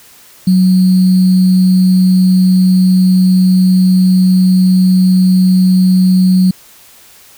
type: tone with sample-and-hold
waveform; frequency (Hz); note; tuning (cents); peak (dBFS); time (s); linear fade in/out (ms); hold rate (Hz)
sine; 185; F#3; 0; -5; 0.47-6.51; 5; 4410
effects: white hiss -41 dBFS RMS until 7.37 s